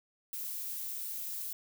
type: noise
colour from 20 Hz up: violet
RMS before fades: -39 dBFS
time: 0.33-1.53 s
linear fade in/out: 2 ms
effects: none